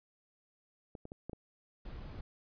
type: clicks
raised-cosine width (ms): 2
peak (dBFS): -32 / -33 / -32 / -28 / -30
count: 5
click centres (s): 0.952 / 1.054 / 1.119 / 1.296 / 1.332
type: noise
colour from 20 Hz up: brown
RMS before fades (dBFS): -45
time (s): 1.85-2.21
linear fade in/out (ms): 5
effects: resampled to 11025 Hz